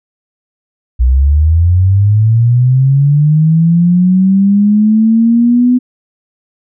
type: linear sweep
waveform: sine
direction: up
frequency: 59.6 to 251.2 Hz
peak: -5 dBFS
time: 0.99-5.79 s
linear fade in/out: 20 ms
effects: none